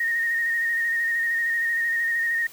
sine tone with vibrato, 1854 Hz, A#6, 10 cents flat, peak -21 dBFS, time 0-2.47 s, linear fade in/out 5 ms, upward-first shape square, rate 13 Hz, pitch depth 22 cents each way, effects white hiss -47 dBFS RMS until 2.52 s

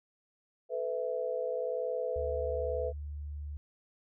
sine chord, A suspended second, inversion none, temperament equal with one note detuned, 440 / 501.1 / 659.3 Hz, A4 / B4 / E5, 0 / +25 / 0 cents, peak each -38 / -33 / -37 dBFS, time 0.69-2.93 s, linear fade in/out 50 ms
sine tone, 73.42 Hz, D2, in tune, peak -37 dBFS, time 2.16-3.57 s, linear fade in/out 0 ms
effects none

